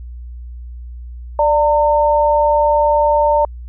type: tone pair together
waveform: sine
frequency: 590.1 / 910 Hz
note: D5 / A#5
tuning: +8 / -42 cents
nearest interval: perfect fifth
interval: 750 cents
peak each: -13 dBFS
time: 1.39-3.45 s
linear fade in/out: 2 ms
effects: added 60 Hz sine -28 dBFS peak until 3.68 s